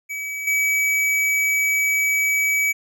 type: tone with level steps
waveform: square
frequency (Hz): 2282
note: C#7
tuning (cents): +50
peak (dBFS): -27 / -18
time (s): 0.09-2.73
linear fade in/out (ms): 20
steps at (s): 0.47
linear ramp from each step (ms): 5
effects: none